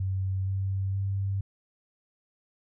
sine tone with pitch steps, 95.2 / 96.53 / 97.88 Hz, F#2 / G2 / G2, +50 / -26 / -2 cents, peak -26 dBFS, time 0-1.41 s, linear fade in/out 5 ms, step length 470 ms, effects none

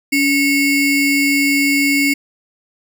square ring-modulated tone, 1235 Hz, D#6, 13 cents flat, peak -10 dBFS, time 0.12-2.14 s, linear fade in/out 10 ms, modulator 953 Hz, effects none

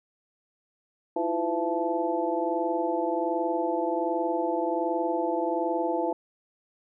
sine tone cluster, 324.3 / 345.6 / 505 / 674 / 870 Hz, E4 / F4 / B4 / E5 / A5, -28 / -18 / +39 / +38 / -20 cents, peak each -31 dBFS, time 1.16-6.13 s, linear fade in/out 5 ms, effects none

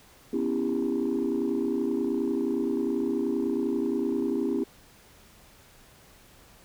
sine chord, C# half-diminished seventh, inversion third, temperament equal with one note detuned, 246.9 / 277.2 / 329.6 / 398.4 Hz, B3 / C#4 / E4 / G4, 0 / 0 / 0 / +28 cents, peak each -29 dBFS, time 0.33-4.64 s, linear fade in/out 5 ms, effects tanh soft clip ceiling -19 dBFS + pink hiss -55 dBFS RMS until 6.64 s

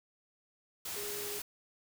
sine tone in noise, 411.7 Hz, G#4, 15 cents flat, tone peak -42 dBFS, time 0.96-1.39 s, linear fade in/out 5 ms, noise white, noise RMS -40 dBFS, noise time 0.85-1.42 s, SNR -5 dB, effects none

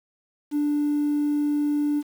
triangle tone, 293.7 Hz, D4, in tune, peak -17 dBFS, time 0.51-2.03 s, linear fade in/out 50 ms, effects tanh soft clip ceiling -17 dBFS + 8-bit

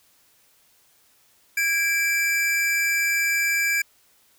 square tone pair together, 1639.1 / 2332 Hz, G#6 / D7, -23 / -13 cents, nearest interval tritone, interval 610 cents, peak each -26 / -22 dBFS, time 1.57-3.82 s, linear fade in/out 5 ms, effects white hiss -60 dBFS RMS until 4.38 s

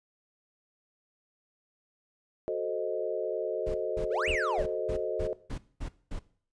sine chord, F# diminished seventh, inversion none, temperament equal, 370 / 440 / 523.3 / 622.3 Hz, F#4 / A4 / C5 / Eb5, 0 / 0 / 0 / 0 cents, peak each -35 / -33 / -36 / -34 dBFS, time 2.48-5.33 s, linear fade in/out 0 ms
brown noise bursts, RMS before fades -35 dBFS, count 9, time 3.66-6.194 s, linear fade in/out 10 ms, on 86 ms, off 220 ms
triangle exponential two-way sweep, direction up then down, 385.4 to 2960 to 480 Hz, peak -27 dBFS, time 4.1-4.65 s, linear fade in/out 20 ms, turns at 4.29 s
effects noise-tail reverb RT60 0.5 s tail -18 dB re dry + resampled to 22050 Hz

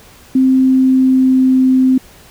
sine tone with pitch glide, 261.6 to 259.5 Hz, C4 to C4, 0 to -14 cents, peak -7 dBFS, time 0.35-1.98 s, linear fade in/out 5 ms, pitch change -14 cents, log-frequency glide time 0.56-1.66 s, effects pink hiss -42 dBFS RMS until 2.3 s

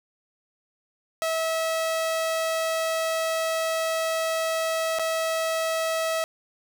sawtooth tone with dropouts, 648 Hz, E5, 30 cents flat, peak -20 dBFS, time 1.22-6.24 s, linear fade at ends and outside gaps 0 ms, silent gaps 4.987-4.995 s, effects none

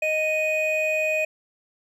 triangle tone pair together, 622.3 / 2489 Hz, D#5 / D#7, 0 / 0 cents, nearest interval 2 octaves, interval 2400 cents, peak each -22 dBFS, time 0.02-1.25 s, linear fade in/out 5 ms, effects none

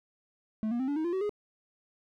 triangle tone with pitch steps, 217.4 / 238.4 / 261.5 / 286.9 / 314.6 / 345.1 / 378.5 / 415.2 Hz, A3 / A#3 / C4 / D4 / D#4 / F4 / F#4 / G#4, -21 / +39 / -1 / -40 / +19 / -21 / +39 / 0 cents, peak -26 dBFS, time 0.63-1.294 s, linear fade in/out 0 ms, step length 83 ms, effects none

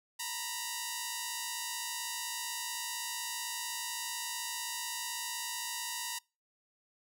5% pulse tone pair together, 923 / 978.8 Hz, A#5 / B5, -17 / -16 cents, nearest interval minor second, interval 101 cents, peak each -27 dBFS, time 0.19-6.19 s, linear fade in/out 10 ms, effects noise-tail reverb RT60 0.3 s tail -26 dB re dry

